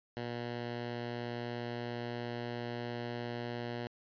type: tone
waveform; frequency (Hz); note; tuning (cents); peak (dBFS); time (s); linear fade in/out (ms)
10% pulse; 119.8; A#2; +48; -29; 0.17-3.87; 0
effects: resampled to 11025 Hz